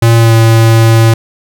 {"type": "tone with pitch glide", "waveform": "square", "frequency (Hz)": [115.5, 113.45], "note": ["A#2", "A#2"], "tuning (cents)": [-16, -47], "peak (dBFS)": -4, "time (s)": [0.02, 1.14], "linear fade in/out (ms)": 5, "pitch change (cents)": -31, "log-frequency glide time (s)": [0.16, 0.34], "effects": []}